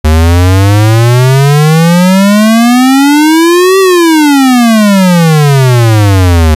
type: exponential two-way sweep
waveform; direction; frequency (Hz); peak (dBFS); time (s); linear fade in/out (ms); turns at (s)
square; up then down; 76 to 388.9 to 76; -3; 0.04-6.55; 10; 3.79
effects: resampled to 32000 Hz